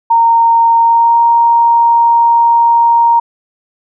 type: tone with pitch glide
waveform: sine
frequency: 923 to 933.2 Hz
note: A#5 to A#5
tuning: -17 to +2 cents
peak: -5 dBFS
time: 0.1-3.2 s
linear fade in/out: 10 ms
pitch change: +19 cents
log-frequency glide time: 0.8-1.19 s
effects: none